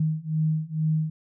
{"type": "beating tone pair", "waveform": "sine", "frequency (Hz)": [155.56, 157.76], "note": ["D#3", "D#3"], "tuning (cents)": [0, 24], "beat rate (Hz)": 2.2, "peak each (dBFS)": [-26, -25], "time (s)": [0, 1.1], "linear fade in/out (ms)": 5, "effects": []}